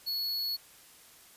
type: tone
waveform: square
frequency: 4378 Hz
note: C#8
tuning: 22 cents flat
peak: -31 dBFS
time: 0.06-0.57 s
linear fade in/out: 20 ms
effects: white hiss -56 dBFS RMS until 1.36 s + resampled to 32000 Hz